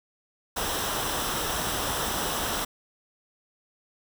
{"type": "noise with comb filter", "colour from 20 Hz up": "pink", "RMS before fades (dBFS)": -29, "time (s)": [0.56, 2.65], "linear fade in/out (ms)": 10, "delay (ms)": 0.44, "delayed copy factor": -0.55, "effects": []}